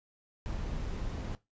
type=noise with amplitude modulation; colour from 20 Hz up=brown; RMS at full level=-35 dBFS; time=0.46-1.35 s; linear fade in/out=0 ms; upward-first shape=sine; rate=177 Hz; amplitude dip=25%; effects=noise-tail reverb RT60 0.2 s tail -17 dB re dry + resampled to 16000 Hz